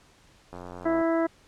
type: click train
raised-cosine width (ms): 1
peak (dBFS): -26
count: 44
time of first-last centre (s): 0.53-1.013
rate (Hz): 89.1
type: harmonic tone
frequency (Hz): 329.6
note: E4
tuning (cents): 0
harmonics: 1 / 2 / 3 / 4 / 5 / 6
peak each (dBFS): -24 / -26 / -35 / -35 / -39 / -41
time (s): 0.85-1.27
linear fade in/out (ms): 10
effects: pink hiss -58 dBFS RMS until 1.47 s + low-pass 8000 Hz 12 dB/octave